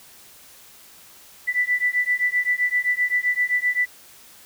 sine beating tone pair, 1975.5 / 1983.2 Hz, B6 / B6, 0 / +7 cents, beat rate 7.7 Hz, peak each -22 dBFS, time 1.47-3.86 s, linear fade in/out 20 ms, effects white hiss -48 dBFS RMS until 4.45 s

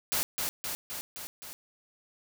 white noise with echo, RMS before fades -29 dBFS, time 0.12-0.23 s, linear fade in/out 0 ms, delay 260 ms, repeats 5, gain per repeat -3 dB, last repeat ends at 1.53 s, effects none

